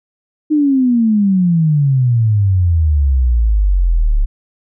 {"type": "exponential sweep", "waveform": "sine", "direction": "down", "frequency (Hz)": [310, 34.4], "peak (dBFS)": -9, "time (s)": [0.5, 4.26], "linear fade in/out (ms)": 20, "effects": []}